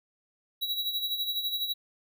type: tone with tremolo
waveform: square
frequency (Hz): 3889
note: B7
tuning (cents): -27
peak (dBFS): -27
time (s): 0.61-1.74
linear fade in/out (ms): 20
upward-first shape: sine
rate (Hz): 12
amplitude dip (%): 60
effects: none